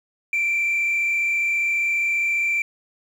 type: tone with frequency modulation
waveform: sine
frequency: 2352 Hz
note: D7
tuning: 2 cents sharp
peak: -17 dBFS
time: 0.33-2.62 s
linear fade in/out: 2 ms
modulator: 34.8 Hz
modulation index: 1
effects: tanh soft clip ceiling -17 dBFS + 8-bit